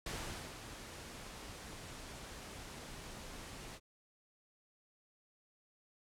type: noise with ADSR envelope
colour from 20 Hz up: pink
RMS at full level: -41 dBFS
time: 0.06-3.8 s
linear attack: 4 ms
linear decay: 460 ms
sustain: -8 dB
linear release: 51 ms
effects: low-pass 10000 Hz 12 dB/octave